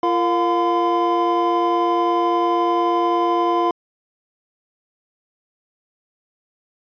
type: tone cluster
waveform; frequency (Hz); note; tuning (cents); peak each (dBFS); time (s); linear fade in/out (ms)
triangle; 343.8 / 460 / 709 / 1020; F4 / A#4 / F5 / C6; -27 / -23 / +26 / -44; -18 / -25 / -20 / -18; 0.03-3.71; 2
effects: resampled to 11025 Hz

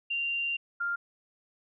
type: tone pair in turn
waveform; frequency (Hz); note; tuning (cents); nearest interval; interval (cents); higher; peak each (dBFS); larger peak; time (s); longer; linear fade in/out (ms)
sine; 2776 / 1397.7; F7 / F6; -11 / +1; octave; 1188; first; -28; neither; 0.1-0.57 / 0.8-0.96; first; 10
effects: none

